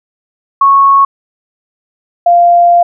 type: tone pair in turn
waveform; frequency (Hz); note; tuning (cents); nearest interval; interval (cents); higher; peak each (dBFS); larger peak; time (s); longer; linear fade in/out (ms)
sine; 1103 / 694.8; C#6 / F5; -9 / -9; minor sixth; 800; first; -3; neither; 0.61-1.05 / 2.26-2.83; second; 5
effects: none